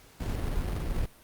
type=noise with sample-and-hold; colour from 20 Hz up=brown; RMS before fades=-30 dBFS; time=0.2-1.06 s; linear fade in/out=5 ms; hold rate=2450 Hz; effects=pink hiss -56 dBFS RMS until 1.23 s + Opus 48 kbps